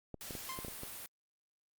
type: clicks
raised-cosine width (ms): 2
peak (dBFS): -30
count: 7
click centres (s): 0.143 / 0.308 / 0.352 / 0.589 / 0.648 / 0.683 / 0.834
type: noise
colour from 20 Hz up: white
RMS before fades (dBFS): -46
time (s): 0.21-1.06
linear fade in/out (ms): 0
type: tone with exponential decay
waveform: sawtooth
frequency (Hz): 1046.5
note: C6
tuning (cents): 0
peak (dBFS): -35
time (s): 0.49-0.84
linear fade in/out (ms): 2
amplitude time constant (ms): 76
effects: Opus 48 kbps